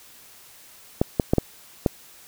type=clicks; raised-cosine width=2 ms; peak=-4 dBFS; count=5; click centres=1.015 / 1.198 / 1.335 / 1.383 / 1.862 s; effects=white hiss -49 dBFS RMS until 2.27 s